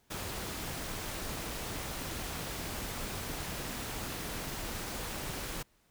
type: noise with amplitude modulation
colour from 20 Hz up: pink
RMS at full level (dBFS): -37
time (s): 0.1-5.63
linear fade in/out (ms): 10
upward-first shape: sine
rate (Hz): 286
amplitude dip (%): 40
effects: pink hiss -70 dBFS RMS until 5.9 s